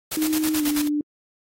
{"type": "noise with tremolo", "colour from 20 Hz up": "white", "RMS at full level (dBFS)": -27, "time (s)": [0.11, 0.88], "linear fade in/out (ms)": 10, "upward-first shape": "square", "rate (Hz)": 9.2, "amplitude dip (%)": 75}
{"type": "tone with pitch glide", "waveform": "sine", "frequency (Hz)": [311.1, 296], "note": ["D#4", "D4"], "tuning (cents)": [0, 14], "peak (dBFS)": -20, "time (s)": [0.17, 1.01], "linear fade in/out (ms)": 2, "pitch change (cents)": -86, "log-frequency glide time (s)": [0.55, 0.64]}
{"effects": ["AAC 48 kbps"]}